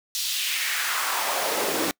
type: noise with high-pass filter sweep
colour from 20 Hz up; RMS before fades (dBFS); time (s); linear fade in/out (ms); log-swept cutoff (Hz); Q
pink; -26; 0.15-1.91; 0; 4500 to 280; 2
effects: noise-tail reverb RT60 0.1 s tail -26 dB re dry